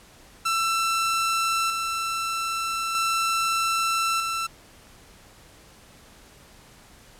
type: tone with tremolo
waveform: sawtooth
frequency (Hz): 1337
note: E6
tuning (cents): +24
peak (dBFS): -18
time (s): 0.45-4.47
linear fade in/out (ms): 10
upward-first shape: square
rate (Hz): 0.4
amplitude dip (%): 35
effects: pink hiss -51 dBFS RMS until 7.19 s + low-pass 12000 Hz 12 dB/octave